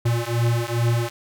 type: beating tone pair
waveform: square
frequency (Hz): 116.7 / 119.1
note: A#2 / A#2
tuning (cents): +2 / +38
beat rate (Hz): 2.4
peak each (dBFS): -23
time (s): 0.05-1.1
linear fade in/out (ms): 10
effects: none